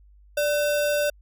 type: tone with sample-and-hold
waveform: sine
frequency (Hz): 587.3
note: D5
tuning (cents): 0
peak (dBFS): -20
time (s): 0.37-1.1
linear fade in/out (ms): 5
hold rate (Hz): 2100
effects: added 50 Hz sine -50 dBFS peak until 1.21 s